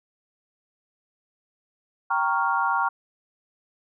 sine chord, G half-diminished seventh, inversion none, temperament equal, 784 / 932.3 / 1108.7 / 1396.9 Hz, G5 / Bb5 / Db6 / F6, 0 / 0 / 0 / 0 cents, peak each -28 / -25 / -26 / -26 dBFS, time 2.1-2.89 s, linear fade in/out 10 ms, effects none

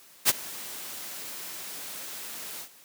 white noise with ADSR envelope, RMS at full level -18 dBFS, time 0.25-2.69 s, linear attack 40 ms, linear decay 30 ms, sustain -21 dB, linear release 79 ms, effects white hiss -54 dBFS RMS until 2.84 s + high-pass 150 Hz 12 dB/octave

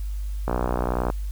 click train, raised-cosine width 1 ms, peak -10 dBFS, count 39, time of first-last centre 0.48-1.101 s, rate 61.2 Hz, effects added 50 Hz sine -26 dBFS peak until 1.31 s + white hiss -52 dBFS RMS until 1.31 s

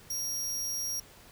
sawtooth tone, 5640 Hz, F8, 16 cents sharp, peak -29 dBFS, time 0.1-1 s, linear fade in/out 5 ms, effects pink hiss -54 dBFS RMS until 1.31 s

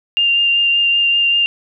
sine tone with vibrato, 2794 Hz, F7, in tune, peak -11 dBFS, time 0.17-1.46 s, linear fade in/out 0 ms, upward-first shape triangle, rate 5.2 Hz, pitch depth 14 cents each way, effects none

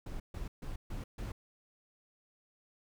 brown noise bursts, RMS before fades -40 dBFS, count 5, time 0.06-1.32 s, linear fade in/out 5 ms, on 140 ms, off 140 ms, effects none

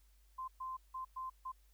sine tone bursts at uneven times, 1040 Hz, C6, 11 cents flat, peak -40 dBFS, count 5, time 0.38-0.48 / 0.6-0.77 / 0.94-1.05 / 1.16-1.3 / 1.45-1.52 s, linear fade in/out 10 ms, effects added 50 Hz sine -64 dBFS peak until 1.73 s + white hiss -75 dBFS RMS until 1.73 s

